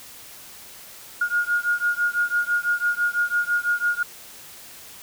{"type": "beating tone pair", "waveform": "sine", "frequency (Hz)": [1426, 1432], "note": ["F6", "F6"], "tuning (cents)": [36, 43], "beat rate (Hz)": 6, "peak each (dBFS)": -23, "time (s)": [1.21, 4.03], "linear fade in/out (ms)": 5, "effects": ["white hiss -43 dBFS RMS until 5.02 s"]}